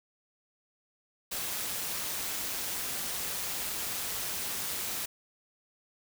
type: noise with amplitude modulation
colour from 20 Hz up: white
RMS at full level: -33 dBFS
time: 1.31-5.06 s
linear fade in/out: 10 ms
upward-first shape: sine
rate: 192 Hz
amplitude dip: 40%
effects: none